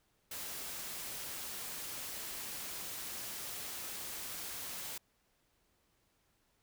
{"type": "noise", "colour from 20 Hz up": "white", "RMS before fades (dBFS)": -43, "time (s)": [0.31, 4.98], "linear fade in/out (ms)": 5, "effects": ["pink hiss -75 dBFS RMS until 6.62 s"]}